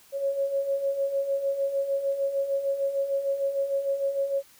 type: beating tone pair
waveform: sine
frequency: 547 / 553.6 Hz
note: C#5 / C#5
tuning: -23 / -2 cents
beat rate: 6.6 Hz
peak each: -32 / -25 dBFS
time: 0.12-4.43 s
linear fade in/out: 50 ms
effects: white hiss -56 dBFS RMS until 4.59 s